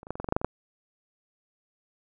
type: clicks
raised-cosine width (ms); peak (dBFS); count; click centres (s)
1; -30 / -29 / -15 / -23 / -19 / -20 / -16 / -9 / -8 / -20 / -9; 11; 0.031 / 0.069 / 0.106 / 0.155 / 0.2 / 0.244 / 0.288 / 0.324 / 0.365 / 0.415 / 0.446
effects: none